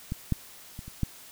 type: clicks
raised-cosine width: 5 ms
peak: -18 / -12 / -26 / -29 / -13 dBFS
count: 5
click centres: 0.121 / 0.323 / 0.791 / 0.88 / 1.033 s
effects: white hiss -49 dBFS RMS until 1.31 s